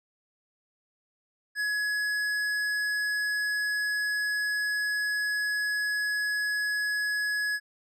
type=tone with tanh clipping; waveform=sine; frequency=1685 Hz; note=G#6; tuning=25 cents sharp; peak=-28 dBFS; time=1.55-7.6 s; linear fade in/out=50 ms; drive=13 dB; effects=none